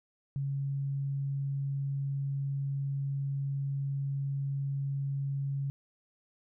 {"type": "tone", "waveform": "sine", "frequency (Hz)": 138.59, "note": "C#3", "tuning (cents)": 0, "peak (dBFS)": -30, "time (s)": [0.36, 5.7], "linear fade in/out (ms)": 0, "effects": []}